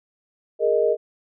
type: chord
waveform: sine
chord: Ab suspended second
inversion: none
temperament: equal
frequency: 415.3 / 466.2 / 622.3 Hz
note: Ab4 / Bb4 / Eb5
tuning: 0 / 0 / 0 cents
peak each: -22 / -20 / -21 dBFS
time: 0.59-0.97 s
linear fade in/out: 50 ms
effects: none